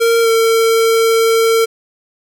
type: tone with pitch glide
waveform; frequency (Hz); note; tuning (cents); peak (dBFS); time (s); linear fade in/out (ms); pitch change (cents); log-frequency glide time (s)
square; 461.5 to 453; A#4 to A#4; -17 to -50; -10; 0-1.66; 20; -33; 0.22-0.28
effects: none